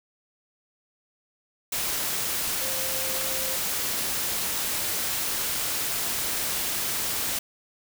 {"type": "tone in noise", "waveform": "sine", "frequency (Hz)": 527, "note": "C5", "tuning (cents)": 12, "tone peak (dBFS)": -37, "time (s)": [2.61, 3.56], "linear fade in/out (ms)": 5, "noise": "white", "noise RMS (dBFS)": -28, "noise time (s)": [1.72, 7.39], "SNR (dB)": -12, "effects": []}